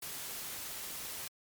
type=noise; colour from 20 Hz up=white; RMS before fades=-42 dBFS; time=0.02-1.28 s; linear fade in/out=5 ms; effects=MP3 96 kbps